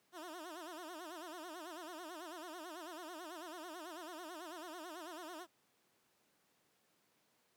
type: tone with vibrato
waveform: 15% pulse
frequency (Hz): 334.3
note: E4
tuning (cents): +24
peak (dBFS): -40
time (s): 0.12-5.47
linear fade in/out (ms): 50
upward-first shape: sine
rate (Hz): 9.1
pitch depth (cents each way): 170
effects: pink hiss -75 dBFS RMS until 7.56 s + high-pass 200 Hz 12 dB/octave